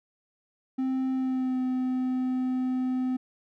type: tone with pitch glide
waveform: triangle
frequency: 261.6 to 255.8 Hz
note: C4 to C4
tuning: 0 to -39 cents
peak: -23 dBFS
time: 0.78-3.17 s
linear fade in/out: 10 ms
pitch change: -39 cents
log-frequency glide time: 1.13-1.6 s
effects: none